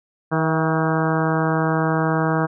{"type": "harmonic tone with a mistuned harmonic", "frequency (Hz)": 159.4, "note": "D#3", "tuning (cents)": 42, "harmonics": [1, 2, 3, 4, 5, 6, 7, 8, 9, 10], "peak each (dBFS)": [-21, -24, -26, -27, -28, -29, -29, -30, -31, -31], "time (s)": [0.31, 2.47], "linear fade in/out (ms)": 20, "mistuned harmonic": 4, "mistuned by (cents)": 37, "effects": []}